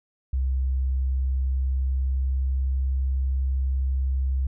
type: tone with pitch glide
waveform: sine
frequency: 65.41 to 66.09 Hz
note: C2 to C2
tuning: 0 to +18 cents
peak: -21 dBFS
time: 0.33-4.47 s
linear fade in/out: 5 ms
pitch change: +18 cents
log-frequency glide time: 0.72-2.97 s
effects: none